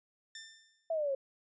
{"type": "tone with exponential decay", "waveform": "10% pulse", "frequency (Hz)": 1789, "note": "A6", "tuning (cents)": 28, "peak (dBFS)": -33, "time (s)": [0.35, 0.95], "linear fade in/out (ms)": 2, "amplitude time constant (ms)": 130}
{"type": "exponential sweep", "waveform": "sine", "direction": "down", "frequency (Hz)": [669, 530], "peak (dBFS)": -30, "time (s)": [0.9, 1.15], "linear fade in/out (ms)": 5}
{"effects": ["resampled to 16000 Hz"]}